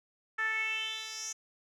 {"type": "tone with band-pass filter sweep", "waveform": "10% pulse", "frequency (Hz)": 440.1, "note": "A4", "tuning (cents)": 0, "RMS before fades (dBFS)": -35, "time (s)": [0.38, 1.33], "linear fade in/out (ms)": 10, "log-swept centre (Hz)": [1600, 6400], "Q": 5.6, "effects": []}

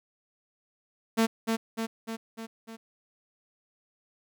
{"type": "tone with echo", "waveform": "sawtooth", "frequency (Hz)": 225.4, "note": "A3", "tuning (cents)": 42, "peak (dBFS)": -17, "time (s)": [1.17, 1.27], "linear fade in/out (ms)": 20, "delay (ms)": 300, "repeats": 5, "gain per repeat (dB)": -4, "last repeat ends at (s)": 2.77, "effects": []}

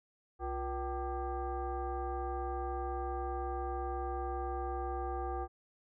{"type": "tone with frequency modulation", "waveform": "sine", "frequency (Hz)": 354.1, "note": "F4", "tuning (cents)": 24, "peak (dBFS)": -34, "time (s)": [0.39, 5.48], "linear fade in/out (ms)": 50, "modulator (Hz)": 418, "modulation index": 1.6, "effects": []}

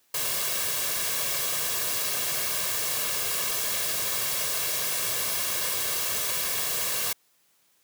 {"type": "noise with comb filter", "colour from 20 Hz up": "white", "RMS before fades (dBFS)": -28, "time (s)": [0.14, 7.13], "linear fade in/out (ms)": 5, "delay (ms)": 1.8, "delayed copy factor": 0.6, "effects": ["white hiss -66 dBFS RMS until 7.83 s", "high-pass 100 Hz 12 dB/octave"]}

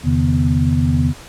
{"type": "tone cluster", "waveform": "sine", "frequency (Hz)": [82.4, 132.3, 150.8, 245], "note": ["E2", "C3", "D3", "B3"], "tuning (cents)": [0, 20, 46, -14], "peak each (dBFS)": -18, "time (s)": [0.03, 1.14], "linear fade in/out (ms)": 50, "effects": ["pink hiss -38 dBFS RMS until 1.28 s", "low-pass 10000 Hz 12 dB/octave"]}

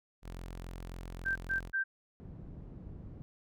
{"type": "tone", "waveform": "sawtooth", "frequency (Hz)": 43.68, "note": "F1", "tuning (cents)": 1, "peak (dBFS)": -38, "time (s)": [0.22, 1.72], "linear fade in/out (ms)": 50}
{"type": "tone bursts", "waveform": "sine", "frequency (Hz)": 1568, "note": "G6", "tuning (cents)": 0, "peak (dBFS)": -29, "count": 3, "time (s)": [1.25, 1.84], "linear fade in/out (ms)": 20, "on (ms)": 110, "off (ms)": 130}
{"type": "low-pass noise", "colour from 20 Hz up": "white", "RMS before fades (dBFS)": -47, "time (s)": [2.2, 3.22], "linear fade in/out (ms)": 0, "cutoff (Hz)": 150, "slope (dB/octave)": 12}
{"effects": []}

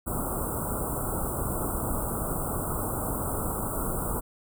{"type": "band-stop noise", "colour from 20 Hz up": "pink", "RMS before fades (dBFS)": -30, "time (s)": [0.06, 4.21], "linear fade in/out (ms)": 20, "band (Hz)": [1400, 7900], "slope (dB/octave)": 96, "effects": []}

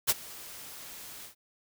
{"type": "noise with ADSR envelope", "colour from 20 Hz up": "white", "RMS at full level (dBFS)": -22, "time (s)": [0.07, 1.35], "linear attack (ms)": 28, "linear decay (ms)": 33, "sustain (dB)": -23, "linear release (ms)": 110, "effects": []}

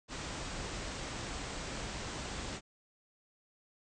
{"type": "low-pass noise", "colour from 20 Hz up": "pink", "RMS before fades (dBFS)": -41, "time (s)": [0.08, 2.61], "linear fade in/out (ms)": 50, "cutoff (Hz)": 8400, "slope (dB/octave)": 96, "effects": []}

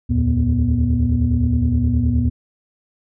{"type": "tone cluster", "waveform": "sine", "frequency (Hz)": [73, 82.6, 114.5, 243.5], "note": ["D2", "E2", "A#2", "B3"], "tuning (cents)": [-10, 4, -31, -24], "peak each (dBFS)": -19, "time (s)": [0.09, 2.3], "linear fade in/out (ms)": 20, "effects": ["tanh soft clip ceiling -7 dBFS"]}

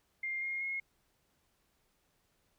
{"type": "tone with pitch steps", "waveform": "sine", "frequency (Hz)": [2112, 2135, 2159], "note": ["C7", "C7", "C#7"], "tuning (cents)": [16, 34, -46], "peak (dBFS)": -34, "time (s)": [0.23, 0.8], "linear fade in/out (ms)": 5, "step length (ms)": 190, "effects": ["pink hiss -75 dBFS RMS until 2.58 s"]}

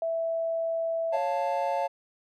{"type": "tone", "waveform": "sine", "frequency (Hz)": 659.3, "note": "E5", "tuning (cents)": 0, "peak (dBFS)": -26, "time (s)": [0.02, 1.17], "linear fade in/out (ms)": 2}
{"type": "chord", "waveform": "triangle", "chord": "Db augmented", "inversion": "none", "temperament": "equal", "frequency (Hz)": [554.4, 698.5, 880], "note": ["Db5", "F5", "A5"], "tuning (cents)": [0, 0, 0], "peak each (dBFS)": -28, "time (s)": [1.12, 1.88], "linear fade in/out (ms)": 20}
{"effects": []}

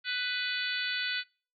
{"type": "harmonic tone", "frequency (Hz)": 496.3, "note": "B4", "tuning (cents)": 8, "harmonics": [3, 4, 5, 6, 7, 8, 9], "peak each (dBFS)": [-34, -38, -38, -40, -38, -40, -40], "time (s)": [0.04, 1.24], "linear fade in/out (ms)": 50, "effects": ["noise-tail reverb RT60 0.4 s tail -26 dB re dry", "AAC 64 kbps"]}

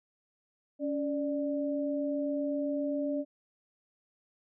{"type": "tone pair together", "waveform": "sine", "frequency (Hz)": [281.3, 591.1], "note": ["C#4", "D5"], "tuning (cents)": [26, 11], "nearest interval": "octave + minor second", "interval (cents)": 1285, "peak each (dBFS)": [-31, -33], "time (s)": [0.79, 3.25], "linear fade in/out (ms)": 50, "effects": []}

